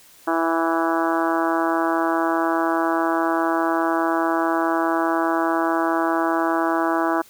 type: harmonic tone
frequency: 164.81 Hz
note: E3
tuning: in tune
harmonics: 2 / 3 / 4 / 5 / 6 / 7 / 8 / 9 / 10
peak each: -22 / -35 / -25 / -27 / -27 / -28 / -30 / -30 / -35 dBFS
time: 0.27-7.22 s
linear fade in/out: 10 ms
effects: white hiss -50 dBFS RMS until 7.29 s